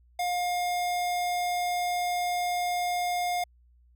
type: tone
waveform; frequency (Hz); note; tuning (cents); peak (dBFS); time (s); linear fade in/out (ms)
square; 711; F5; +31; -27; 0.19-3.44; 5
effects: added 60 Hz sine -57 dBFS peak until 3.95 s